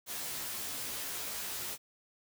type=noise with comb filter; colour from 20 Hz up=white; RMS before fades=-39 dBFS; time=0.06-1.78 s; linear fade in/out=50 ms; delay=14 ms; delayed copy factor=+0.9; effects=none